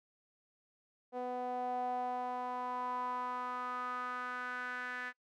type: tone with band-pass filter sweep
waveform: sawtooth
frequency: 249.1 Hz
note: B3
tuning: 15 cents sharp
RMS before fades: -39 dBFS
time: 1.12-5.13 s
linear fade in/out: 50 ms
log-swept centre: 620 to 1700 Hz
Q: 5.4
effects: noise-tail reverb RT60 0.1 s tail -24 dB re dry